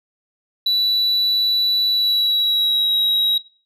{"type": "tone with pitch glide", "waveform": "sine", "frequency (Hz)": [3951, 3836], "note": ["B7", "A#7"], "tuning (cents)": [0, 49], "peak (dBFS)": -12, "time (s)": [0.66, 3.38], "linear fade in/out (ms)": 5, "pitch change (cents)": -51, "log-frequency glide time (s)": [1.89, 2.94], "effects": ["noise-tail reverb RT60 0.4 s tail -21 dB re dry", "tanh soft clip ceiling -14 dBFS"]}